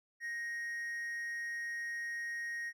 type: tone with amplitude modulation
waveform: triangle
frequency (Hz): 1874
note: A#6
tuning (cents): +9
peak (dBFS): -34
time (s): 0.2-2.73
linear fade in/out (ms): 50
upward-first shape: sine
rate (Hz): 267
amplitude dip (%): 30
effects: none